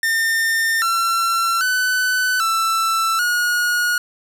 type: tone with pitch steps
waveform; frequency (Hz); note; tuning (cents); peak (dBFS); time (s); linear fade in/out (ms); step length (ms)
45% pulse; 1810 / 1354 / 1504 / 1331 / 1444; A6 / E6 / F#6 / E6 / F#6; +48 / +46 / +28 / +16 / -43; -16; 0.03-3.98; 2; 790
effects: none